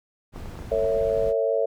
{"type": "noise", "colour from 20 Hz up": "brown", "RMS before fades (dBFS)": -36, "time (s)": [0.32, 1.34], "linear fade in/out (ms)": 50}
{"type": "clicks", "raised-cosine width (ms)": 1, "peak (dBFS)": -26, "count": 6, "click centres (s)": [0.361, 0.458, 0.555, 0.59, 0.623, 0.847]}
{"type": "chord", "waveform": "sine", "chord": "A major", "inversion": "none", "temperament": "equal with one note detuned", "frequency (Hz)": [451.6, 554.4, 659.3], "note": ["A4", "C#5", "E5"], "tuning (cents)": [45, 0, 0], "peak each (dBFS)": [-24, -24, -26], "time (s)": [0.71, 1.66], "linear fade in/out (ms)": 10}
{"effects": []}